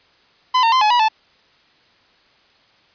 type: tone with pitch steps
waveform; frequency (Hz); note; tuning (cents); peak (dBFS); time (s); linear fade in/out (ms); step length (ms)
45% pulse; 1014 / 912 / 1035 / 848 / 971 / 875; B5 / A#5 / C6 / G#5 / B5 / A5; +45 / -38 / -19 / +36 / -30 / -10; -12; 0.54-1.086; 10; 91
effects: white hiss -55 dBFS RMS until 2.94 s + resampled to 11025 Hz